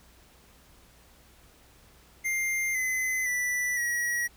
square tone with pitch steps, 2100 / 2036 / 1973 / 1912.4 Hz, C7 / C7 / B6 / A#6, +6 / -48 / -2 / +44 cents, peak -27 dBFS, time 2.24-4.28 s, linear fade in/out 20 ms, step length 510 ms, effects added 60 Hz sine -61 dBFS peak until 4.36 s + pink hiss -58 dBFS RMS until 4.36 s

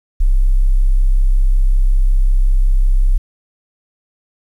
sine tone, 32.7 Hz, C1, in tune, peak -8 dBFS, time 0.2-3.18 s, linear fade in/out 10 ms, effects 8-bit

